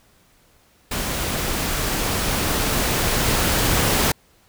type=noise with level ramp; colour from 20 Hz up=pink; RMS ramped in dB=-25 to -18 dBFS; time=0.91-4.12 s; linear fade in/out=5 ms; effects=pink hiss -57 dBFS RMS until 4.48 s